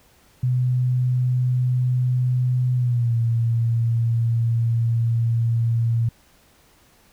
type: tone with pitch glide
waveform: sine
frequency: 125.6 to 115.84 Hz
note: B2 to A#2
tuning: +30 to -10 cents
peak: -17 dBFS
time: 0.43-6.09 s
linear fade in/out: 5 ms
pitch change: -140 cents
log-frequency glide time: 2.74-3.16 s
effects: pink hiss -56 dBFS RMS until 7.12 s